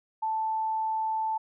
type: tone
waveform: sine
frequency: 880 Hz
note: A5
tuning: in tune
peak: -26 dBFS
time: 0.22-1.38 s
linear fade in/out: 10 ms
effects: none